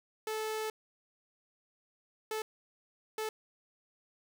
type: tone bursts at uneven times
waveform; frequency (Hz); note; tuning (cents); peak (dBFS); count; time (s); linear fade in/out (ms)
sawtooth; 435.4; A4; -18; -30; 3; 0.27-0.7 / 2.31-2.42 / 3.18-3.29; 2
effects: none